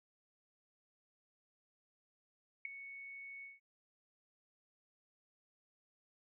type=tone with ADSR envelope; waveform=sine; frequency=2217 Hz; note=C#7; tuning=in tune; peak=-33 dBFS; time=2.65-3.6 s; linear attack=4 ms; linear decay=5 ms; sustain=-14 dB; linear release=170 ms; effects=none